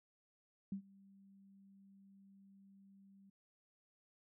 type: tone with ADSR envelope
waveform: sine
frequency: 195.9 Hz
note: G3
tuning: 1 cent flat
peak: -37 dBFS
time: 0.72-3.3 s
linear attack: 3 ms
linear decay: 90 ms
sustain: -24 dB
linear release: 6 ms
effects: none